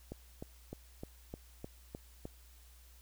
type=click train; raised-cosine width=2 ms; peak=-29 dBFS; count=8; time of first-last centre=0.12-2.254 s; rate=3.28 Hz; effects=added 60 Hz sine -57 dBFS peak until 3.01 s + white hiss -64 dBFS RMS until 3.01 s